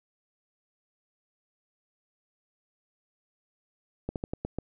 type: slowing click train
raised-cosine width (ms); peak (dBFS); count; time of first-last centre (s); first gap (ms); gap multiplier
2; -18; 6; 4.09-4.586; 68; 1.19
effects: none